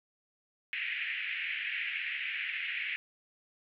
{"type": "band-pass noise", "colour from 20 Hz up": "white", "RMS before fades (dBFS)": -36, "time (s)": [0.73, 2.96], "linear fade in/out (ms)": 0, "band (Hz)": [1800, 2700], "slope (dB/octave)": 48, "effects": []}